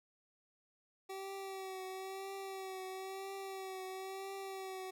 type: tone with vibrato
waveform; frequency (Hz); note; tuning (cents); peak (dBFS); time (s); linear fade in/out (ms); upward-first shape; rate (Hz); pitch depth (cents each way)
25% pulse; 383.1; G4; -40; -39; 1.09-4.91; 10; triangle; 1; 38
effects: none